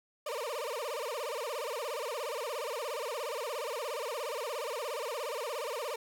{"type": "tone with vibrato", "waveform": "30% pulse", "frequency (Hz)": 527, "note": "C5", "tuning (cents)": 12, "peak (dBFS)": -32, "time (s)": [0.26, 5.96], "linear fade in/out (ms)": 5, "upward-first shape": "sine", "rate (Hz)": 17, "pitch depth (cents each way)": 270, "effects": []}